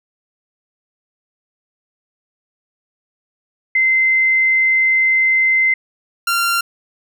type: tone pair in turn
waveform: sine / sawtooth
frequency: 2070 / 1381.6 Hz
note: C7 / F6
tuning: -19 / -19 cents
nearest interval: perfect fifth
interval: 700 cents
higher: first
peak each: -11 dBFS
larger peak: neither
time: 3.75-5.74 / 6.27-6.61 s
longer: first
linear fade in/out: 5 ms
effects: none